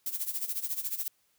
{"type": "noise with tremolo", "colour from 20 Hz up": "violet", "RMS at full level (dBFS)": -31, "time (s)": [0.06, 1.08], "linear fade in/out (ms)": 2, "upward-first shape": "sine", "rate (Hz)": 14, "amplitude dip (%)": 80, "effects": ["white hiss -71 dBFS RMS until 1.38 s"]}